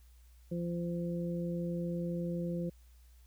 harmonic tone, 172.2 Hz, F3, 24 cents flat, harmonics 1 / 2 / 3, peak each -34 / -41 / -41 dBFS, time 0.51-2.7 s, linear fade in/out 10 ms, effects added 60 Hz sine -56 dBFS peak until 3.26 s + white hiss -70 dBFS RMS until 3.26 s

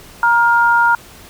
sine tone pair together, 941.6 / 1410 Hz, A#5 / F6, +17 / +16 cents, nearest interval perfect fifth, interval 699 cents, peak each -12 dBFS, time 0.23-0.95 s, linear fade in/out 2 ms, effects pink hiss -40 dBFS RMS until 1.29 s

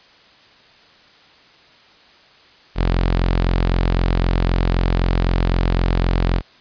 sawtooth tone, 43.88 Hz, F1, 9 cents sharp, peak -11 dBFS, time 2.75-6.42 s, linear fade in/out 50 ms, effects white hiss -49 dBFS RMS until 6.6 s + resampled to 11025 Hz

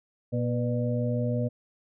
harmonic tone with a mistuned harmonic, 120 Hz, B2, 49 cents flat, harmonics 1 / 2 / 4 / 5, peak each -27 / -30 / -33 / -34 dBFS, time 0.32-1.49 s, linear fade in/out 20 ms, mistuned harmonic 4, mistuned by +50 cents, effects none

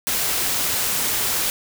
white noise, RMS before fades -22 dBFS, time 0.07-1.5 s, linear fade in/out 0 ms, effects none

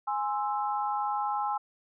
sine chord, Ab augmented, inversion none, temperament equal, 830.6 / 1046.5 / 1318.5 Hz, Ab5 / C6 / E6, 0 / 0 / 0 cents, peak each -29 / -34 / -35 dBFS, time 0.07-1.58 s, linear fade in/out 10 ms, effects none

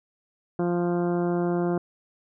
harmonic tone, 174.61 Hz, F3, in tune, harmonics 1 / 2 / 3 / 4 / 5 / 6 / 7 / 8 / 9, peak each -26 / -25 / -34 / -33 / -42 / -41 / -45 / -43 / -50 dBFS, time 0.59-1.78 s, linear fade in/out 2 ms, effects none

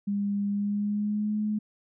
sine tone with pitch glide, 202 to 212 Hz, G#3 to G#3, -48 to +36 cents, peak -25 dBFS, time 0.07-1.59 s, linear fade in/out 10 ms, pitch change +84 cents, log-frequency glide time 0.48-1.37 s, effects none

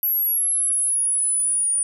sine exponential sweep, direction down, 11740 to 9397 Hz, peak -18 dBFS, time 0.03-1.83 s, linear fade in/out 2 ms, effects none

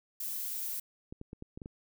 violet noise, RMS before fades -37 dBFS, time 0.2-0.8 s, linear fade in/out 5 ms
clicks, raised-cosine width 3 ms, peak -30 dBFS, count 7, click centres 1.125 / 1.214 / 1.331 / 1.424 / 1.575 / 1.618 / 1.659 s
effects none

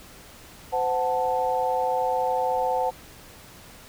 sine chord, F# diminished, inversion second, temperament equal with one note detuned, 513.7 / 740 / 880 Hz, C5 / F#5 / A5, -32 / 0 / 0 cents, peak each -26 dBFS, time 0.72-2.91 s, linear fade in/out 20 ms, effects pink hiss -47 dBFS RMS until 3.88 s

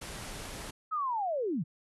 pink low-pass noise, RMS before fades -42 dBFS, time 0.01-0.71 s, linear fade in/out 10 ms, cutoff 12000 Hz, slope 96 dB/octave
sine linear sweep, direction down, 1301 to 128.4 Hz, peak -29 dBFS, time 0.91-1.64 s, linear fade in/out 20 ms
effects none

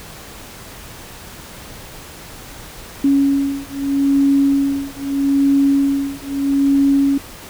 sine beating tone pair, 277.2 / 277.99 Hz, C#4 / C#4, 0 / +5 cents, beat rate 0.79 Hz, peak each -16 dBFS, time 3.04-7.18 s, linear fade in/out 5 ms, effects pink hiss -36 dBFS RMS until 7.49 s

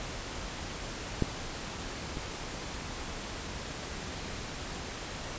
clicks, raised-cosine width 3 ms, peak -13 / -23 dBFS, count 2, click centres 1.223 / 2.171 s, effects pink hiss -39 dBFS RMS until 5.38 s + resampled to 16000 Hz

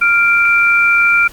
sine tone pair together, 1396.9 / 2354 Hz, F6 / D7, 0 / +3 cents, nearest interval major sixth, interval 903 cents, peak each -11 dBFS, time 0.01-1.28 s, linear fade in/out 10 ms, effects pink hiss -39 dBFS RMS until 1.32 s + Opus 32 kbps

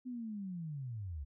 sine linear sweep, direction down, 256.7 to 65.1 Hz, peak -39 dBFS, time 0.05-1.25 s, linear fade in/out 20 ms, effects none

